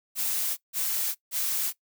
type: noise bursts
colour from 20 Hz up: blue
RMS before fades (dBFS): -28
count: 3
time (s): 0.15-1.73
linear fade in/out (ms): 50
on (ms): 420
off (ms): 160
effects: noise-tail reverb RT60 0.1 s tail -19 dB re dry